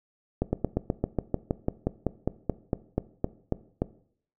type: slowing click train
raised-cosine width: 2 ms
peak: -11 dBFS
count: 19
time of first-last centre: 0.42-3.82 s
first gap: 110 ms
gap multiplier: 1.06
effects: noise-tail reverb RT60 0.6 s tail -18 dB re dry